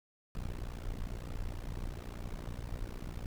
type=noise with amplitude modulation; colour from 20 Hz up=brown; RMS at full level=-36 dBFS; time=0.35-3.26 s; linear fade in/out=0 ms; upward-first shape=sine; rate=59.9 Hz; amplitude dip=95%; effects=none